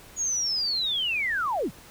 sine linear sweep, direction down, 6790 to 112 Hz, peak -24 dBFS, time 0.16-1.71 s, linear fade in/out 50 ms, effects pink hiss -49 dBFS RMS until 1.9 s

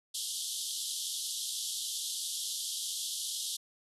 pink band-pass noise, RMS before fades -37 dBFS, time 0.14-3.57 s, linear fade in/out 10 ms, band 3100 to 12000 Hz, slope 96 dB/octave, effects none

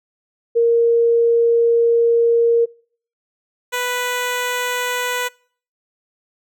sine / 10% pulse tone pair in turn, 466.2 / 493.9 Hz, A#4 / B4, 0 / 0 cents, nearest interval minor second, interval 100 cents, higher second, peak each -11 dBFS, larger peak neither, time 0.55-2.66 / 3.72-5.29 s, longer first, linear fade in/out 20 ms, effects noise-tail reverb RT60 0.5 s tail -25 dB re dry

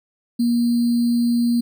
sine tone with sample-and-hold, 237.6 Hz, A#3, 33 cents sharp, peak -15 dBFS, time 0.39-1.61 s, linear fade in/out 10 ms, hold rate 4410 Hz, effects none

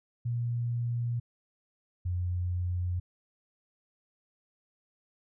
sine tone pair in turn, 119.1 / 89.22 Hz, A#2 / F2, +38 / +38 cents, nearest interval perfect fourth, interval 500 cents, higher first, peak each -28 dBFS, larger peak neither, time 0.25-1.2 / 2.05-3 s, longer neither, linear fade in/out 10 ms, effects none

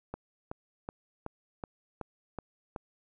click train, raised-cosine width 1 ms, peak -23 dBFS, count 8, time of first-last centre 0.14-2.762 s, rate 2.67 Hz, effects none

